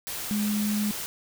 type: tone in noise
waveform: sine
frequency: 209.3 Hz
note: G#3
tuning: 14 cents sharp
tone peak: -24 dBFS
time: 0.31-0.91 s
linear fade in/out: 0 ms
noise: white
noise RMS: -34 dBFS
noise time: 0.07-1.06 s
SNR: +7 dB
effects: none